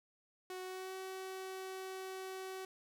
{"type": "tone with pitch glide", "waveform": "sawtooth", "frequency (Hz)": [370, 378.2], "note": ["F#4", "F#4"], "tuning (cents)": [0, 38], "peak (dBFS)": -39, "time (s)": [0.5, 2.65], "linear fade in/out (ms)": 2, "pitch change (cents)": 38, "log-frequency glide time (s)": [0.61, 0.94], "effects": []}